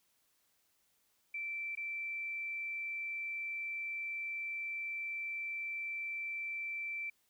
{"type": "tone with dropouts", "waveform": "sine", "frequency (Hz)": 2336, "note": "D7", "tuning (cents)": -10, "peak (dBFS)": -37, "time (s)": [1.34, 7.1], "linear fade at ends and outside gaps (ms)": 5, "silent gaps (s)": [1.753, 1.772], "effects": ["white hiss -75 dBFS RMS until 7.29 s"]}